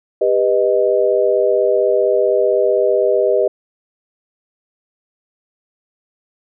sine chord, G augmented, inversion none, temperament equal with one note detuned, 398.2 / 493.9 / 622.3 Hz, G4 / B4 / D#5, +27 / 0 / 0 cents, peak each -16 dBFS, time 0.21-3.48 s, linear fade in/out 5 ms, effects none

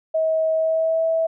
sine tone with pitch glide, 639 to 651.7 Hz, D#5 to E5, +46 to -20 cents, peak -17 dBFS, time 0.14-1.27 s, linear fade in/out 10 ms, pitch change +34 cents, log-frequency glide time 0.53-1.04 s, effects none

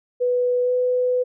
sine tone with pitch glide, 493.9 to 499.6 Hz, B4 to B4, 0 to +20 cents, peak -17 dBFS, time 0.2-1.24 s, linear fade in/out 20 ms, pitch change +20 cents, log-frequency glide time 0.63-0.72 s, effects none

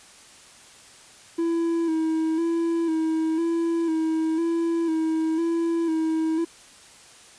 triangle tone with vibrato, 326.9 Hz, E4, 14 cents flat, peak -19 dBFS, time 1.38-6.45 s, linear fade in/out 10 ms, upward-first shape square, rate 1 Hz, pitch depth 38 cents each way, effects white hiss -49 dBFS RMS until 7.38 s + resampled to 22050 Hz

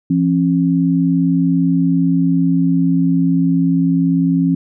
sine tone pair together, 170.5 / 270.7 Hz, F3 / C#4, -41 / -41 cents, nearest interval minor sixth, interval 800 cents, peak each -14 dBFS, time 0.1-4.55 s, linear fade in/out 5 ms, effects none

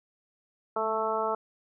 harmonic tone with a mistuned harmonic, 220.2 Hz, A3, 2 cents sharp, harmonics 1 / 2 / 3 / 4 / 5 / 6, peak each -43 / -32 / -32 / -32 / -34 / -33 dBFS, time 0.76-1.35 s, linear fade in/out 5 ms, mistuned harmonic 1, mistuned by -38 cents, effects none

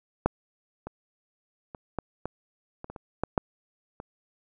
clicks, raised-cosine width 1 ms, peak -7 / -22 / -25 / -15 / -17 / -24 / -25 / -26 / -12 / -8 / -24 dBFS, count 11, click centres 0.26 / 0.87 / 1.748 / 1.987 / 2.256 / 2.844 / 2.9 / 2.962 / 3.236 / 3.378 / 4.001 s, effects none

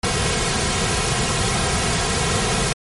pink noise with comb filter, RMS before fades -20 dBFS, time 0.03-2.73 s, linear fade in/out 5 ms, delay 3.4 ms, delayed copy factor -0.7, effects MP3 48 kbps

